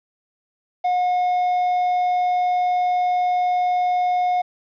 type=tone; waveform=triangle; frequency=722 Hz; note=F#5; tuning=43 cents flat; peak=-15 dBFS; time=0.84-4.42 s; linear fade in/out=10 ms; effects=resampled to 11025 Hz + 9-bit